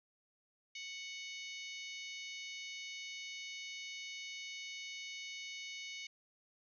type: harmonic tone with a mistuned harmonic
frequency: 740 Hz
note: F#5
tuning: in tune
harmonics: 3 / 4 / 5 / 6 / 7 / 8 / 9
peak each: -47 / -50 / -52 / -55 / -58 / -57 / -57 dBFS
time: 0.75-6.07 s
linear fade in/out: 5 ms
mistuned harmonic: 9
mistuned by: -60 cents
effects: none